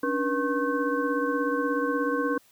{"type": "tone cluster", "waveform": "sine", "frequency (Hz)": [279, 295.6, 484.3, 1082, 1534], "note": ["C#4", "D4", "B4", "C#6", "G6"], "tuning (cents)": [11, 11, -34, -42, -38], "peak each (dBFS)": [-29, -32, -28, -31, -32], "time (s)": [0.03, 2.38], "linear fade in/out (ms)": 5, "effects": ["white hiss -60 dBFS RMS until 2.51 s", "high-pass 60 Hz 12 dB/octave"]}